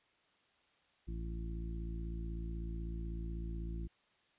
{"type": "harmonic tone", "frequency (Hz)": 56.1, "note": "A1", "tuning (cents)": 34, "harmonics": [1, 2, 3, 4, 5, 6], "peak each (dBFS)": [-39, -50, -47, -55, -57, -51], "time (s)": [1.07, 3.88], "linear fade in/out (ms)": 20, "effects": ["white hiss -72 dBFS RMS until 4.38 s", "resampled to 8000 Hz"]}